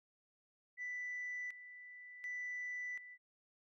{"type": "tone with tremolo", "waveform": "sine", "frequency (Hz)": 1982, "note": "B6", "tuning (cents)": 6, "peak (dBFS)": -39, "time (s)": [0.77, 3.18], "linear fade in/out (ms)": 50, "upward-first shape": "square", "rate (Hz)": 0.68, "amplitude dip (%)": 75, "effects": ["tanh soft clip ceiling -37 dBFS"]}